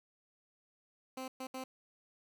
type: tone bursts at uneven times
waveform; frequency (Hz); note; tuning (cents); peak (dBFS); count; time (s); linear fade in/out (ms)
15% pulse; 260.5; C4; -7; -34; 3; 1.17-1.28 / 1.4-1.47 / 1.54-1.64; 5
effects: none